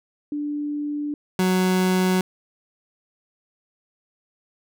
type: tone pair in turn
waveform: sine / 30% pulse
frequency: 293.7 / 185.02 Hz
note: D4 / F#3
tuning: 0 / 0 cents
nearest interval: minor sixth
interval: 800 cents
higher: first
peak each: -24 / -15 dBFS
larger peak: second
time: 0.32-1.14 / 1.39-2.21 s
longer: neither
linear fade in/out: 2 ms
effects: none